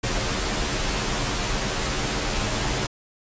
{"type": "noise with comb filter", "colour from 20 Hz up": "pink", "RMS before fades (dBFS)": -25, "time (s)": [0.03, 2.87], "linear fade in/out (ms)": 10, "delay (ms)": 12, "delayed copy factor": -0.9, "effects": ["resampled to 16000 Hz"]}